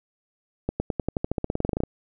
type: accelerating click train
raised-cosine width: 2 ms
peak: -11 dBFS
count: 19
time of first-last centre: 0.69-1.836 s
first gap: 110 ms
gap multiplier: 0.93
effects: none